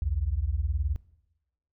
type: beating tone pair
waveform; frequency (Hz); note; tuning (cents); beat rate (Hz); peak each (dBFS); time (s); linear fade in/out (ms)
sine; 61.74 / 80.74; B1 / E2; 0 / -35; 19; -28; 0.02-0.96; 0
effects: noise-tail reverb RT60 0.9 s tail -20 dB re dry

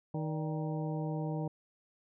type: harmonic tone with a mistuned harmonic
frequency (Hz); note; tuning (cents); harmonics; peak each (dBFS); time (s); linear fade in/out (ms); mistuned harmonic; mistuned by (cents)
156.5; D#3; +10; 1 / 2 / 3 / 4 / 5 / 6; -34 / -40 / -43 / -44 / -46 / -49; 0.14-1.48; 5; 4; -100
effects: none

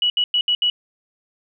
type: tone bursts at uneven times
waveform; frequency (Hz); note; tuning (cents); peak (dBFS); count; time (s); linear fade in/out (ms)
sine; 2934; F#7; -15; -15; 5; 0.02-0.1 / 0.17-0.24 / 0.34-0.41 / 0.48-0.55 / 0.62-0.7; 2
effects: none

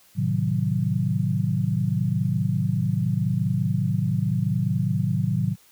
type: chord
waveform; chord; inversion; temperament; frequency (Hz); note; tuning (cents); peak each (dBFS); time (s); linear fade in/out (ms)
sine; A diminished seventh; none; equal; 110 / 130.81 / 155.56 / 185; A2 / C3 / Eb3 / Gb3; 0 / 0 / 0 / 0; -26; 0.15-5.56; 50
effects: white hiss -56 dBFS RMS until 5.71 s

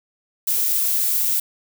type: noise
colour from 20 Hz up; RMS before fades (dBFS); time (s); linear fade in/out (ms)
violet; -20; 0.47-1.4; 5
effects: none

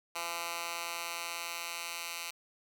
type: tone with high-pass filter sweep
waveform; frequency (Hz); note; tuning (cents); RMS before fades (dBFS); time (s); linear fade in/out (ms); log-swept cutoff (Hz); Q
10% pulse; 169.8; F3; -48; -39; 0.15-2.31; 10; 1100 to 2100; 0.76
effects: none

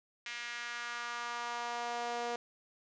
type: tone with high-pass filter sweep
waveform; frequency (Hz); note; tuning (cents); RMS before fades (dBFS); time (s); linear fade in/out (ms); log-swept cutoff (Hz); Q
sawtooth; 238.4; A#3; +39; -39; 0.26-2.36; 2; 2100 to 560; 2.1
effects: resampled to 16000 Hz + 10-bit

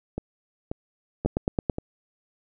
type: two click trains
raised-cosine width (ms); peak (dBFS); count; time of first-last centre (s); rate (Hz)
2; -9 / -16; 5 / 4; 1.26-1.698 / 0.18-1.784; 9.14 / 1.87
effects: none

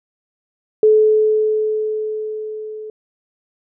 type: tone with level ramp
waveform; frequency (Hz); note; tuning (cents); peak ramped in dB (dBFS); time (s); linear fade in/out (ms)
sine; 431.1; A4; -35; -7 to -28; 0.83-2.9; 2
effects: none

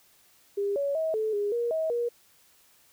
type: tone with pitch steps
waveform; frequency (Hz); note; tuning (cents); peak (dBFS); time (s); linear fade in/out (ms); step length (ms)
sine; 402.2 / 563 / 640 / 435.7 / 409.9 / 473.4 / 639 / 475.8; G4 / C#5 / D#5 / A4 / G#4 / A#4 / D#5 / A#4; +44 / +27 / +49 / -17 / -23 / +27 / +46 / +35; -25; 0.57-2.09; 10; 190
effects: white hiss -61 dBFS RMS until 2.92 s

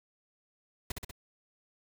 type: noise with echo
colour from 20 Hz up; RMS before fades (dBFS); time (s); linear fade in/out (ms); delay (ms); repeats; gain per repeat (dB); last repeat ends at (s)
pink; -35; 0.9-0.92; 5; 64; 3; -3; 1.112
effects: none

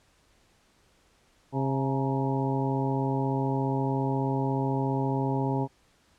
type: harmonic tone with a mistuned harmonic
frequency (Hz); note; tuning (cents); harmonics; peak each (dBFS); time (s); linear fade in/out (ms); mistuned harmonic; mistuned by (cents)
134.4; C3; +47; 1 / 2 / 3 / 4 / 5 / 6 / 7; -28 / -30 / -33 / -38 / -39 / -35 / -36; 1.52-5.68; 50; 6; +79
effects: pink hiss -64 dBFS RMS until 6.18 s + low-pass 9000 Hz 12 dB/octave

